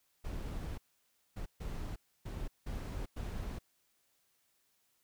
brown noise bursts at uneven times, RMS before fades -40 dBFS, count 6, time 0.24-0.78 / 1.36-1.46 / 1.6-1.96 / 2.25-2.48 / 2.66-3.06 / 3.16-3.59 s, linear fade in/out 10 ms, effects white hiss -75 dBFS RMS until 5.03 s

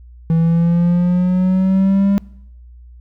triangle exponential sweep, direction up, 163 to 200.2 Hz, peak -9 dBFS, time 0.3-2.18 s, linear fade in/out 0 ms, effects noise-tail reverb RT60 0.8 s tail -24 dB re dry + added 60 Hz sine -37 dBFS peak until 3 s

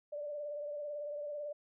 sine tone with vibrato, 587.3 Hz, D5, in tune, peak -38 dBFS, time 0.12-1.53 s, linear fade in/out 10 ms, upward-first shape triangle, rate 18 Hz, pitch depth 47 cents each way, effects none

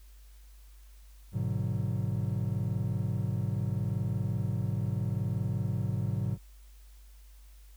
triangle chord, G# half-diminished seventh, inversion none, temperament just, 103.83 / 124.59 / 149.51 / 186.89 Hz, G#2 / B2 / D3 / F#3, 0 / +16 / +31 / +18 cents, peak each -30 / -31 / -35 / -35 dBFS, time 1.32-6.38 s, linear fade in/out 50 ms, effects added 50 Hz sine -50 dBFS peak until 7.76 s + white hiss -64 dBFS RMS until 7.76 s

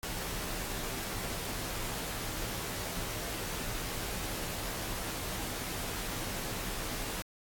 pink noise with comb filter, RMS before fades -37 dBFS, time 0.03-7.22 s, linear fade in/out 0 ms, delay 14 ms, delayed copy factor -0.55, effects AAC 64 kbps

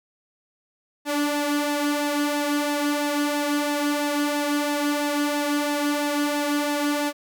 sawtooth tone with flanger, 291.8 Hz, D4, 11 cents flat, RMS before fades -24 dBFS, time 1.05-7.13 s, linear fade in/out 50 ms, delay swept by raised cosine 1.1 to 2.8 ms, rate 3 Hz, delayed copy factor +0.55, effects none

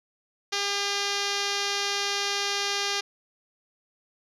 5% pulse tone with low-pass filter, 402.3 Hz, G4, 45 cents sharp, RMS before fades -28 dBFS, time 0.52-3.01 s, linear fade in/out 10 ms, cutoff 6200 Hz, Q 2, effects none

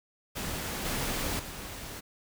pink noise with level steps, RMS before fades -35 / -32 / -41 dBFS, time 0.35-2.01 s, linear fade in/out 20 ms, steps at 0.85 / 1.39 s, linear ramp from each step 5 ms, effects none

